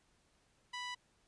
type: tone with band-pass filter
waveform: sawtooth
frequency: 987.8 Hz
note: B5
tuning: in tune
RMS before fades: -43 dBFS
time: 0.73-0.95 s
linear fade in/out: 10 ms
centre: 2700 Hz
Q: 0.81
effects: pink hiss -73 dBFS RMS until 1.27 s + resampled to 22050 Hz